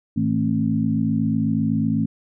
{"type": "harmonic tone with a mistuned harmonic", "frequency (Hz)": 53.9, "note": "A1", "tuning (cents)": -35, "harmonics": [2, 3, 4, 5], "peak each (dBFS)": [-27, -24, -21, -24], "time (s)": [0.16, 2.06], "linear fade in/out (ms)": 10, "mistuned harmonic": 4, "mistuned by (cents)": 46, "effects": []}